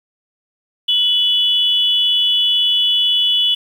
sine tone pair together, 2972 / 3410 Hz, F#7 / G#7, +7 / +45 cents, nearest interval major second, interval 238 cents, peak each -14 / -16 dBFS, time 0.88-3.55 s, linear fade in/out 10 ms, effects 7-bit

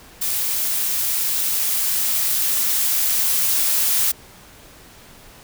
blue noise with level ramp, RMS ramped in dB -22 to -18 dBFS, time 0.21-4.12 s, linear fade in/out 10 ms, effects pink hiss -45 dBFS RMS until 5.43 s

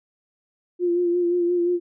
sine tone with vibrato, 350 Hz, F4, 4 cents sharp, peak -18 dBFS, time 0.79-1.8 s, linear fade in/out 50 ms, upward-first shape sine, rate 5.7 Hz, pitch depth 31 cents each way, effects none

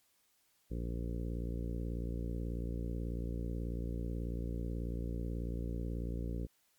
harmonic tone, 58.27 Hz, A#1, in tune, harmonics 1 / 2 / 3 / 4 / 5 / 6 / 7 / 8 / 9, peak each -37 / -43 / -44 / -48 / -47 / -52 / -51 / -52 / -55 dBFS, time 0.7-6.47 s, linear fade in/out 20 ms, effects white hiss -73 dBFS RMS until 6.78 s + MP3 96 kbps

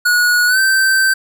square tone with pitch glide, 1457 to 1552.6 Hz, F#6 to G6, -27 to -17 cents, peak -11 dBFS, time 0.05-1.14 s, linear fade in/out 10 ms, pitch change +110 cents, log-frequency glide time 0.47-0.59 s, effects none

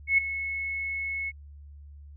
sine tone with ADSR envelope, 2192 Hz, C#7, 20 cents flat, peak -16 dBFS, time 0.07-1.32 s, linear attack 110 ms, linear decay 8 ms, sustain -13 dB, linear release 36 ms, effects added 72 Hz sine -44 dBFS peak until 2.16 s

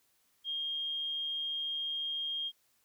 sine tone, 3227 Hz, G7, 50 cents sharp, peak -33 dBFS, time 0.44-2.52 s, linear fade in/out 50 ms, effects white hiss -72 dBFS RMS until 2.84 s

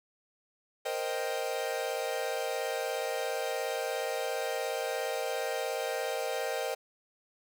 45% pulse chord, C minor seventh, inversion third, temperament equal, 466.2 / 523.3 / 622.3 / 784 Hz, Bb4 / C5 / Eb5 / G5, 0 / 0 / 0 / 0 cents, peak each -37 / -36 / -37 / -38 dBFS, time 0.85-6.75 s, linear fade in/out 10 ms, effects none

